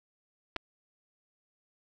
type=clicks; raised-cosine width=0.3 ms; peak=-18 dBFS; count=2; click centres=0.562 / 0.565 s; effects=none